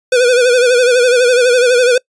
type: tone with vibrato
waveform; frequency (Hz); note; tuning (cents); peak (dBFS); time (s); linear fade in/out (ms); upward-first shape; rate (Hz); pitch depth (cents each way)
square; 493.9; B4; 0; -8; 0.12-1.98; 5; sine; 12; 69
effects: noise-tail reverb RT60 0.1 s tail -25 dB re dry + resampled to 22050 Hz

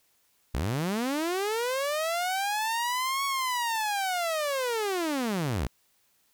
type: linear two-way sweep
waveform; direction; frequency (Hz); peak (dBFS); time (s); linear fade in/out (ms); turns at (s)
sawtooth; up then down; 51.91 to 1116 to 51.91; -23; 0.54-5.67; 5; 3.25
effects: white hiss -68 dBFS RMS until 6.33 s

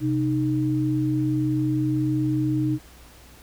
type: tone pair together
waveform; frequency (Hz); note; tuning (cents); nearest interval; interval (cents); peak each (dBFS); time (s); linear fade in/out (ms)
sine; 129.5 / 308; C3 / D#4; -17 / -17; octave + minor third; 1500; -24 / -22; 0-2.79; 50
effects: added 60 Hz sine -49 dBFS peak until 3.42 s + pink hiss -50 dBFS RMS until 3.42 s

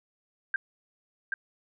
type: tone with echo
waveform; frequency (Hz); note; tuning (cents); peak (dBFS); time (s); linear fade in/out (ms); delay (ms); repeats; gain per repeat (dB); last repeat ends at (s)
sine; 1590; G6; +24; -24; 0.54-0.56; 2; 780; 1; -3; 1.34
effects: none

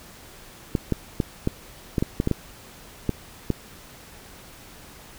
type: clicks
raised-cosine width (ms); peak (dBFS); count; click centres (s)
3; -8; 11; 0.752 / 0.923 / 1.202 / 1.474 / 1.982 / 2.025 / 2.201 / 2.274 / 2.313 / 3.093 / 3.503
effects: pink hiss -46 dBFS RMS until 5.18 s

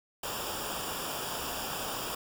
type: noise with comb filter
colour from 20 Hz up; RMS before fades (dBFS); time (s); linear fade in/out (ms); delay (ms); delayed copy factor
pink; -36; 0.23-2.15; 5; 0.48; -0.75
effects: none

